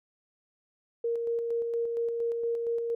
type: tone with tremolo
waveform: sine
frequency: 466.2 Hz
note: A#4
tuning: in tune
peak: -26 dBFS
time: 1.04-2.95 s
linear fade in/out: 5 ms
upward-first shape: square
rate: 4.3 Hz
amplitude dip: 30%
effects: none